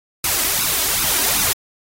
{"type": "noise with flanger", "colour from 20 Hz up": "white", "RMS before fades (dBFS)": -18, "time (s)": [0.24, 1.53], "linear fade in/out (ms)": 2, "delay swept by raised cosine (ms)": [0.77, 3.17], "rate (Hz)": 2.6, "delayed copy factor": 0.75, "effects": ["AAC 48 kbps"]}